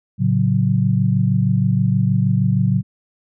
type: chord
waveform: sine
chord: F# minor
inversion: first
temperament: equal with one note detuned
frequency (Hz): 112.25 / 138.59 / 185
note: A2 / C#3 / F#3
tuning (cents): +35 / 0 / 0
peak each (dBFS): -18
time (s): 0.18-2.83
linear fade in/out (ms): 50
effects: none